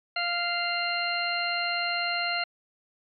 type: harmonic tone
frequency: 696 Hz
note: F5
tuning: 6 cents flat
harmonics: 1 / 2 / 3 / 4 / 6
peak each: -32 / -32 / -32 / -32 / -32 dBFS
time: 0.16-2.44 s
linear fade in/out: 5 ms
effects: MP3 96 kbps